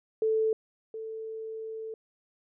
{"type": "tone pair in turn", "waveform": "sine", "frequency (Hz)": [440, 442.8], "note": ["A4", "A4"], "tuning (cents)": [0, 11], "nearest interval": "unison", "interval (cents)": 11, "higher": "second", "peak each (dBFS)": [-23, -35], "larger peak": "first", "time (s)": [[0.22, 0.53], [0.94, 1.94]], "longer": "second", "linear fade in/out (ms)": 2, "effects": []}